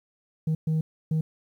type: tone bursts at uneven times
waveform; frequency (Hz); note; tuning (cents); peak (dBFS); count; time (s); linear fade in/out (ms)
sine; 158; D#3; +27; -19; 3; 0.47-0.55 / 0.67-0.81 / 1.11-1.21; 5
effects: tanh soft clip ceiling -21 dBFS + 10-bit